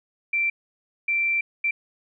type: tone bursts at uneven times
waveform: sine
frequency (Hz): 2349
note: D7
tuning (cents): 0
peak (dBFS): -20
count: 3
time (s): 0.33-0.5 / 1.08-1.41 / 1.64-1.71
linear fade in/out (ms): 5
effects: none